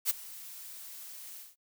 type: noise with ADSR envelope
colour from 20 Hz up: blue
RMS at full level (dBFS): -26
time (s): 0.05-1.56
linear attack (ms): 50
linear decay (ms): 16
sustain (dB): -20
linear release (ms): 190
effects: noise-tail reverb RT60 0.1 s tail -25 dB re dry